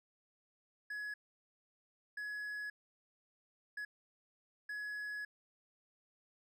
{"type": "tone bursts at uneven times", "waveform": "triangle", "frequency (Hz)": 1686, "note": "G#6", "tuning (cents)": 26, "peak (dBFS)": -38, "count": 4, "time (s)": [[0.9, 1.14], [2.17, 2.7], [3.77, 3.85], [4.69, 5.25]], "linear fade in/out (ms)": 5, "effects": []}